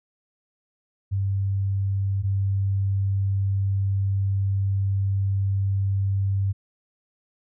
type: tone pair in turn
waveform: sine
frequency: 98 / 98 Hz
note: G2 / G2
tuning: 0 / 0 cents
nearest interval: unison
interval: 0 cents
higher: neither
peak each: -21 / -20 dBFS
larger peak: second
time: 1.11-2.23 / 2.23-6.53 s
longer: second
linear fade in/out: 20 ms
effects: none